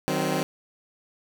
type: chord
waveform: 15% pulse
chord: C diminished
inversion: first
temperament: equal with one note detuned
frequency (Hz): 155.56 / 188.23 / 261.6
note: Eb3 / Gb3 / C4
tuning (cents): 0 / +30 / 0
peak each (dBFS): -22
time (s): 0.08-0.43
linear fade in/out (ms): 0
effects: none